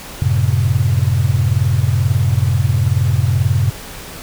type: chord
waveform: sine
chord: F# diminished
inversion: none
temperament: just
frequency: 92.5 / 111 / 133.2 Hz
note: F#2 / A2 / C3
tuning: 0 / +16 / +31 cents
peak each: -16 dBFS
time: 0.22-3.7 s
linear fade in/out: 0 ms
effects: pink hiss -32 dBFS RMS until 4.22 s